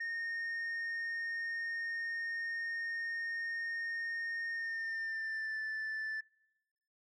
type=tone with pitch glide; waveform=sine; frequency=1841 to 1757.9 Hz; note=A#6 to A6; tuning=-22 to -2 cents; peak=-33 dBFS; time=0-6.21 s; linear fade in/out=10 ms; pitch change=-80 cents; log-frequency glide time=4.51-5.59 s; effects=noise-tail reverb RT60 1.0 s tail -26 dB re dry + tanh soft clip ceiling -35 dBFS